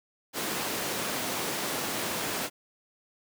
pink high-pass noise, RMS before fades -32 dBFS, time 0.33-2.5 s, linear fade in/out 50 ms, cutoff 220 Hz, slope 12 dB/octave, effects none

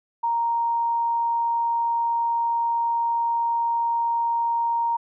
sine tone, 932.3 Hz, A#5, in tune, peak -20 dBFS, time 0.23-4.97 s, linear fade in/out 10 ms, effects none

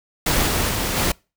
pink noise with level steps, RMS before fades -19 / -21 / -23 / -20 dBFS, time 0.26-1.12 s, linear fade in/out 5 ms, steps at 0.46 / 0.68 / 0.95 s, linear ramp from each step 20 ms, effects noise-tail reverb RT60 0.3 s tail -26 dB re dry

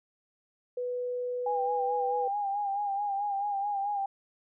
sine tone, 493.7 Hz, B4, 1 cent flat, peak -30 dBFS, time 0.77-2.28 s, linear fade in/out 5 ms
sine tone with vibrato, 807 Hz, G#5, 50 cents flat, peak -28 dBFS, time 1.46-4.06 s, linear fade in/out 5 ms, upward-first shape sine, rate 4.6 Hz, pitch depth 49 cents each way
effects none

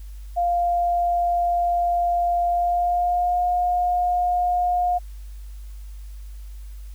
sine tone with pitch glide, 698.5 to 713.6 Hz, F5 to F5, 0 to +37 cents, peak -18 dBFS, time 0.36-4.99 s, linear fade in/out 20 ms, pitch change +37 cents, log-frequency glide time 2.48-3.43 s, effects added 50 Hz sine -34 dBFS peak until 6.94 s + white hiss -56 dBFS RMS until 6.94 s

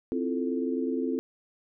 sine chord, F major seventh, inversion second, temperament equal, 261.6 / 329.6 / 349.2 / 440 Hz, C4 / E4 / F4 / A4, 0 / 0 / 0 / 0 cents, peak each -29 / -34 / -34 / -33 dBFS, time 0.12-1.19 s, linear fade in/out 0 ms, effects none

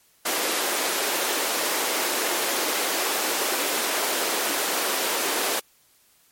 pink high-pass noise, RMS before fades -25 dBFS, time 0.25-5.6 s, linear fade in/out 10 ms, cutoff 330 Hz, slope 24 dB/octave, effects white hiss -60 dBFS RMS until 6.31 s + MP3 64 kbps

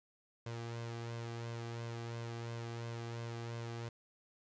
sawtooth tone with flanger, 116.54 Hz, A#2, in tune, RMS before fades -43 dBFS, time 0.46-3.89 s, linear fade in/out 5 ms, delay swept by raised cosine 1.9 to 2.57 ms, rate 2.9 Hz, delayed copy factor +0.5, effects resampled to 16000 Hz + 11-bit

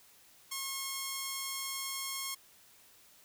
5% pulse tone, 1082 Hz, C#6, 42 cents flat, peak -24 dBFS, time 0.51-2.35 s, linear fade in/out 10 ms, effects white hiss -61 dBFS RMS until 3.24 s

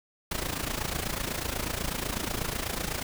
pink noise with amplitude modulation, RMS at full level -29 dBFS, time 0.31-3.03 s, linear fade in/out 5 ms, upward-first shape sine, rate 28.1 Hz, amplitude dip 75%, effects none

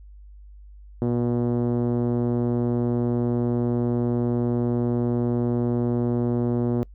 5% pulse tone with low-pass filter, 120 Hz, B2, 49 cents flat, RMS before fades -23 dBFS, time 1.02-6.83 s, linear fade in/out 0 ms, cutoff 300 Hz, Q 1.2, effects noise-tail reverb RT60 0.1 s tail -25 dB re dry + added 50 Hz sine -42 dBFS peak until 6.94 s

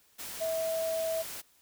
sine tone in noise, 650 Hz, E5, 24 cents flat, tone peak -29 dBFS, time 0.4-1.23 s, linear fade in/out 20 ms, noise white, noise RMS -41 dBFS, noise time 0.18-1.42 s, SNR +9 dB, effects white hiss -65 dBFS RMS until 1.61 s

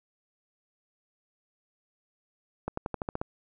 accelerating click train, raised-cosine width 1 ms, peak -17 dBFS, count 8, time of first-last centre 2.68-3.215 s, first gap 94 ms, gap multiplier 0.93, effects none

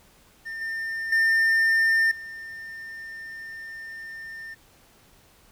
triangle tone with level steps, 1805 Hz, A6, 44 cents sharp, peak -30 / -26 / -16 / -34 dBFS, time 0.45-4.55 s, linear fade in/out 20 ms, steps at 0.61 / 1.12 / 2.11 s, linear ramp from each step 5 ms, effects pink hiss -57 dBFS RMS until 5.51 s

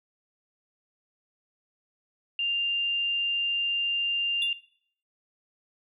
sine tone, 2794 Hz, F7, in tune, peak -25 dBFS, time 2.39-4.53 s, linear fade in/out 2 ms
triangle tone with exponential decay, 3472 Hz, A7, 24 cents flat, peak -24 dBFS, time 4.42-4.55 s, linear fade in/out 2 ms, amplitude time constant 28 ms
effects noise-tail reverb RT60 0.6 s tail -18 dB re dry

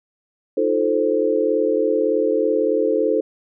sine chord, F dominant seventh, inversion third, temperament equal, 311.1 / 349.2 / 440 / 523.3 Hz, Eb4 / F4 / A4 / C5, 0 / 0 / 0 / 0 cents, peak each -23 / -25 / -19 / -21 dBFS, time 0.57-3.21 s, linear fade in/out 5 ms, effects none

